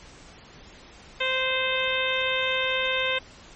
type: harmonic tone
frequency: 520 Hz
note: C5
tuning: 11 cents flat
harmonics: 1 / 2 / 3 / 4 / 5 / 6 / 7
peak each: -29 / -33 / -31 / -30 / -29 / -32 / -31 dBFS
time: 1.2-3.19 s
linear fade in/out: 10 ms
effects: pink hiss -48 dBFS RMS until 3.55 s + MP3 32 kbps